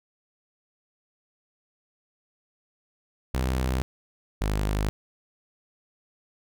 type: tone pair in turn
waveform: sawtooth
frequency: 64.1 / 51.47 Hz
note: C2 / G#1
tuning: -35 / -15 cents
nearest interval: major third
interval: 380 cents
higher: first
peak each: -20 dBFS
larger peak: neither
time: 3.34-3.82 / 4.41-4.89 s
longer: neither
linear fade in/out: 0 ms
effects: none